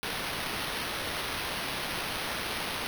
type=noise with sample-and-hold; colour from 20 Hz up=white; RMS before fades=-34 dBFS; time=0.03-2.87 s; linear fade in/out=0 ms; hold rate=7350 Hz; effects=none